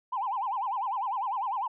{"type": "tone with vibrato", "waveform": "sine", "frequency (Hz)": 900, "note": "A5", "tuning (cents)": 39, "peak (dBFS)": -27, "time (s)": [0.12, 1.68], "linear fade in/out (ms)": 10, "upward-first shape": "sine", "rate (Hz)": 10, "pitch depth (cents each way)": 270, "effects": ["tanh soft clip ceiling -23 dBFS"]}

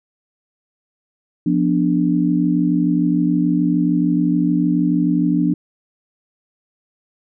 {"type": "chord", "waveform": "sine", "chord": "B diminished", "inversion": "second", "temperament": "equal", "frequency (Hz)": [174.61, 246.9, 293.7], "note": ["F3", "B3", "D4"], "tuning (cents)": [0, 0, 0], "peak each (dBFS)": [-18, -20, -17], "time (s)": [1.46, 5.54], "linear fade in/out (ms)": 5, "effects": []}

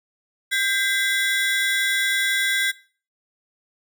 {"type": "ring-modulated tone", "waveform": "30% pulse", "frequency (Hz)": 1810, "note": "A6", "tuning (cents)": 48, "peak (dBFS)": -14, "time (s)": [0.51, 2.72], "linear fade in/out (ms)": 20, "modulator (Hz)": 224, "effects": ["noise-tail reverb RT60 0.4 s tail -19 dB re dry"]}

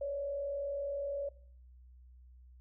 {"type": "tone with frequency modulation", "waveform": "sine", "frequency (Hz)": 564, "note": "C#5", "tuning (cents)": 30, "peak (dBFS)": -34, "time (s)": [0.01, 1.29], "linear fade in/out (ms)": 5, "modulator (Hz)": 40.1, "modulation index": 0.44, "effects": ["noise-tail reverb RT60 0.6 s tail -22 dB re dry", "added 62 Hz sine -54 dBFS peak until 2.6 s"]}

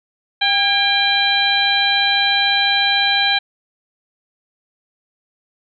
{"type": "harmonic tone with a mistuned harmonic", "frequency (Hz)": 794, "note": "G5", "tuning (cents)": 22, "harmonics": [1, 2, 3, 4, 5], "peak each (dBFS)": [-21, -20, -21, -20, -18], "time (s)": [0.41, 3.39], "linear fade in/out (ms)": 10, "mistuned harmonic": 2, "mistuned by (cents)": 41, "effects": []}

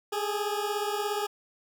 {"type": "beating tone pair", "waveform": "20% pulse", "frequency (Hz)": [409.2, 426.2], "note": ["G#4", "G#4"], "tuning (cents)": [-26, 45], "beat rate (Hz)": 17, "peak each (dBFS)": [-25, -28], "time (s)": [0.12, 1.27], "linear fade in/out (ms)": 10, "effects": []}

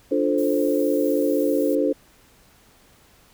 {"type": "chord", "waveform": "sine", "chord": "D minor seventh", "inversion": "none", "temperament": "equal", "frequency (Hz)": [293.7, 349.2, 440, 523.3], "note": ["D4", "F4", "A4", "C5"], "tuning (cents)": [0, 0, 0, 0], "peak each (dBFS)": [-22, -26, -24, -23], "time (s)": [0.11, 1.93], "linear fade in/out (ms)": 10}
{"type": "noise", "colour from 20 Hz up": "violet", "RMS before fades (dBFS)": -40, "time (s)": [0.38, 1.75], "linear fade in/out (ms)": 2}
{"effects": ["pink hiss -55 dBFS RMS until 3.33 s"]}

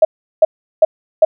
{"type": "tone bursts", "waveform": "sine", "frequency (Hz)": 632, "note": "D#5", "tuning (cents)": 27, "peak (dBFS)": -3, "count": 4, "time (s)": [0.02, 1.25], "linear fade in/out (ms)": 5, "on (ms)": 30, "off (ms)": 370, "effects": []}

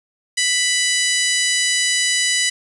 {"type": "harmonic tone", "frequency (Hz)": 990, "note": "B5", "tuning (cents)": 4, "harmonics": [2, 3, 4, 5, 6, 7, 8, 9, 10], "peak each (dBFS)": [-21, -23, -24, -25, -26, -26, -27, -28, -28], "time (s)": [0.37, 2.5], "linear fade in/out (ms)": 10, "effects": ["8-bit"]}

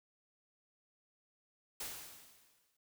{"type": "noise with exponential decay", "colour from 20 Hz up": "white", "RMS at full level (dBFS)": -41, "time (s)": [1.8, 2.77], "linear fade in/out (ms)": 5, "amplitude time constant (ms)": 210, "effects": []}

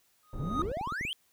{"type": "tone with exponential growth", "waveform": "triangle", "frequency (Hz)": 1244.5, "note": "D#6", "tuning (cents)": 0, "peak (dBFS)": -24, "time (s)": [0.23, 0.62], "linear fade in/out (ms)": 2, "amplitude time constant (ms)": 83}
{"type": "low-pass noise", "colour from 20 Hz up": "pink", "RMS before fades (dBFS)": -38, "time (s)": [0.33, 0.72], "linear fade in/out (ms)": 2, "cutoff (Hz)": 380, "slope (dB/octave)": 12}
{"type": "exponential sweep", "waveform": "triangle", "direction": "up", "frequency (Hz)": [123.47, 3290], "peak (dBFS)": -31, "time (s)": [0.39, 1.13], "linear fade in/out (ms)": 0}
{"type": "clicks", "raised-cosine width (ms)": 3, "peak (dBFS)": -27, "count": 10, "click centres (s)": [0.562, 0.595, 0.637, 0.716, 0.771, 0.812, 0.874, 0.923, 1.011, 1.051]}
{"effects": ["white hiss -69 dBFS RMS until 1.32 s"]}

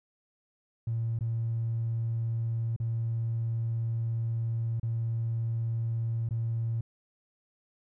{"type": "tone with dropouts", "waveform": "triangle", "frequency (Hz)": 114.6, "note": "A#2", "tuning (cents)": -29, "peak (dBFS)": -24, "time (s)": [0.87, 6.81], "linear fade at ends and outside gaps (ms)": 5, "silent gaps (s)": [[1.19, 1.208], [2.763, 2.8], [4.798, 4.83], [6.29, 6.308]], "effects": ["tanh soft clip ceiling -25 dBFS"]}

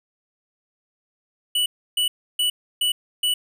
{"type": "tone bursts", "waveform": "square", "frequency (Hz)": 2957, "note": "F#7", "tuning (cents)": -2, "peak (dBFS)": -19, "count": 5, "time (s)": [1.55, 3.34], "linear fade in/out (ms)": 5, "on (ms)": 110, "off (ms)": 310, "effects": []}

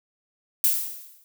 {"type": "noise with exponential decay", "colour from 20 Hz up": "violet", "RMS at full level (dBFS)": -18, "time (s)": [0.64, 1.24], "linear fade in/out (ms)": 1, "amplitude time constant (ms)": 130, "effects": []}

